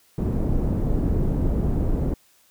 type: low-pass noise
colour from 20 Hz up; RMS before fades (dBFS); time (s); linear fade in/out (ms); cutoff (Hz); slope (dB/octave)
pink; -22; 0.18-2.14; 2; 330; 12
effects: white hiss -59 dBFS RMS until 2.5 s